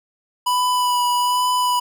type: tone with vibrato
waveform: square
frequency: 987.8 Hz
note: B5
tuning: in tune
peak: -17 dBFS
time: 0.46-1.8 s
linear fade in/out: 10 ms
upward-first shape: sine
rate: 1.2 Hz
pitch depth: 16 cents each way
effects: none